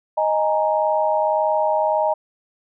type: chord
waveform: sine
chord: D# suspended fourth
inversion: none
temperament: equal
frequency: 622.3 / 830.6 / 932.3 Hz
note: D#5 / G#5 / A#5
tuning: 0 / 0 / 0 cents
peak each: -19 / -22 / -22 dBFS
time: 0.17-2.14 s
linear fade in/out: 10 ms
effects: none